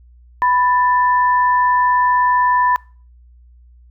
sine tone pair together, 992 / 1767.5 Hz, B5 / A6, +7 / +7 cents, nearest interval minor seventh, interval 1000 cents, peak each -12 / -21 dBFS, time 0.42-2.76 s, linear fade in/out 0 ms, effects noise-tail reverb RT60 0.4 s tail -24 dB re dry + added 60 Hz sine -43 dBFS peak until 3.9 s

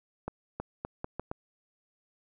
accelerating click train, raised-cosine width 1 ms, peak -20 dBFS, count 6, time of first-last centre 0.28-1.315 s, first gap 320 ms, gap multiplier 0.78, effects none

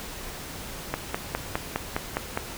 click train, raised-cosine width 0.5 ms, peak -10 dBFS, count 8, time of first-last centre 0.94-2.374 s, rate 4.88 Hz, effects pink hiss -38 dBFS RMS until 2.57 s

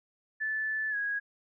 sine tone with pitch glide, 1746 to 1652.8 Hz, A6 to G#6, -14 to -9 cents, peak -29 dBFS, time 0.4-1.2 s, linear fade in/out 20 ms, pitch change -95 cents, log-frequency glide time 0.9-0.96 s, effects none

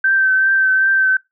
sine tone with vibrato, 1551 Hz, G6, 19 cents flat, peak -11 dBFS, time 0.04-1.17 s, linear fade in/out 5 ms, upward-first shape triangle, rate 2.6 Hz, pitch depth 27 cents each way, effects noise-tail reverb RT60 0.2 s tail -23 dB re dry

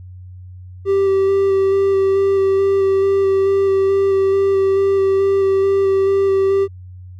triangle tone with vibrato, 390 Hz, G4, 9 cents flat, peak -10 dBFS, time 0.85-6.68 s, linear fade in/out 50 ms, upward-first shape square, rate 2.3 Hz, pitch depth 10 cents each way, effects added 91 Hz sine -33 dBFS peak until 7.19 s

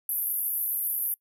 pink band-pass noise, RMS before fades -29 dBFS, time 0.09-1.14 s, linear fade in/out 2 ms, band 11000 to 14000 Hz, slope 96 dB/octave, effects noise-tail reverb RT60 0.1 s tail -25 dB re dry

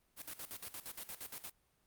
white noise with tremolo, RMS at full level -45 dBFS, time 0.16-1.52 s, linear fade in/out 50 ms, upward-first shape square, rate 8.6 Hz, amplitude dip 80%, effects pink hiss -75 dBFS RMS until 1.86 s + Opus 32 kbps

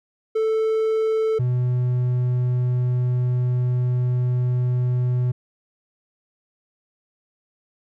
triangle tone pair in turn, 440.6 / 124.39 Hz, A4 / B2, +2 / +13 cents, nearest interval octave + minor seventh, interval 2189 cents, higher first, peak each -16 / -16 dBFS, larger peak neither, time 0.35-1.39 / 1.39-5.32 s, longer second, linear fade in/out 10 ms, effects none

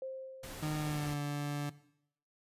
sine tone with exponential decay, 527 Hz, C5, 12 cents sharp, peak -37 dBFS, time 0.02-1.17 s, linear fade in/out 2 ms, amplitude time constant 250 ms
pink noise, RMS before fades -46 dBFS, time 0.43-1.14 s, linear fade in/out 5 ms
30% pulse tone with pitch glide, 152.7 to 145.22 Hz, D#3 to D3, -32 to -19 cents, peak -31 dBFS, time 0.62-1.7 s, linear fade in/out 10 ms, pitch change -87 cents, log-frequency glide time 0.75-1.18 s
effects noise-tail reverb RT60 0.7 s tail -17 dB re dry + resampled to 32000 Hz

